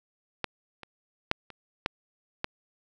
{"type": "clicks", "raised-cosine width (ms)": 0.3, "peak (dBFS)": [-12, -26, -7, -28, -10, -12], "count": 6, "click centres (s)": [0.443, 0.833, 1.314, 1.503, 1.861, 2.444], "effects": []}